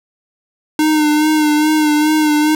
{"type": "tone with vibrato", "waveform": "square", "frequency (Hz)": 304.7, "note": "D#4", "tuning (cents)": -36, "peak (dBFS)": -11, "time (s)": [0.79, 2.55], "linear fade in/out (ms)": 2, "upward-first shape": "sine", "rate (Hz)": 2.4, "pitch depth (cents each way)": 32, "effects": []}